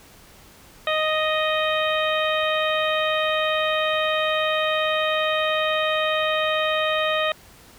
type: harmonic tone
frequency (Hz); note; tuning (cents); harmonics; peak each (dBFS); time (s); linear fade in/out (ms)
622.3; D#5; 0; 1 / 2 / 3 / 4 / 5 / 6; -23 / -26 / -28 / -29 / -30 / -31; 0.87-7.32; 2
effects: pink hiss -49 dBFS RMS until 7.78 s